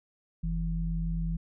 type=tone pair together; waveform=sine; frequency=46.25 / 164.81 Hz; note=F#1 / E3; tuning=0 / 0 cents; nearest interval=octave + minor seventh; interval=2200 cents; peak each=-30 / -31 dBFS; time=0.43-1.37 s; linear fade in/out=10 ms; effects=none